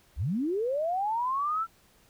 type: linear sweep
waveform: sine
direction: up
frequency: 49 to 1362 Hz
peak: -26 dBFS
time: 0.16-1.67 s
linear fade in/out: 50 ms
effects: pink hiss -62 dBFS RMS until 2.09 s